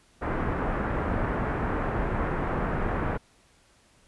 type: low-pass noise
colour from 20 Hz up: pink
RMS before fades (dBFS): -28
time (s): 0.21-3.18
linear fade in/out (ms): 20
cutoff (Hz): 1700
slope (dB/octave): 24
effects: pink hiss -61 dBFS RMS until 4.07 s + resampled to 24000 Hz